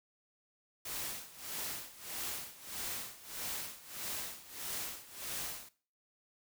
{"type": "noise with tremolo", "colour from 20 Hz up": "white", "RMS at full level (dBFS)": -39, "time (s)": [0.85, 5.69], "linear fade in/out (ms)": 5, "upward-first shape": "sine", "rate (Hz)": 1.6, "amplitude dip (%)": 85, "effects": ["noise-tail reverb RT60 0.4 s tail -18 dB re dry"]}